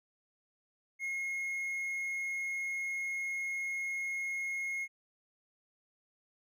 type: tone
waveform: triangle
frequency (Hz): 2157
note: C#7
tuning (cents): -48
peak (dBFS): -32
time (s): 0.99-4.88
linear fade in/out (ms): 50
effects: none